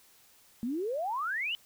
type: exponential sweep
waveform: sine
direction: up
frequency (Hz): 221.8 to 3082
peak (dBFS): -30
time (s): 0.63-1.55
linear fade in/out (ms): 0
effects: white hiss -61 dBFS RMS until 1.65 s